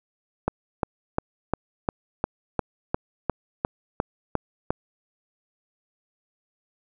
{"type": "click train", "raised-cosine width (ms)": 1, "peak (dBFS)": -8, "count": 13, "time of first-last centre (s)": [0.48, 4.705], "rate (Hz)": 2.84, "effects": []}